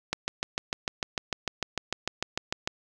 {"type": "click train", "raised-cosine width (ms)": 0.2, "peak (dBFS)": -10, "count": 18, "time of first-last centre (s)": [0.13, 2.675], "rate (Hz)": 6.68, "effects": []}